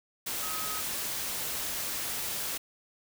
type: tone in noise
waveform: sine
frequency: 1268 Hz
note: D#6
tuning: 32 cents sharp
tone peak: -39 dBFS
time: 0.42-0.81 s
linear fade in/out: 10 ms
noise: white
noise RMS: -34 dBFS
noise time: 0.26-2.58 s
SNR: -8 dB
effects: none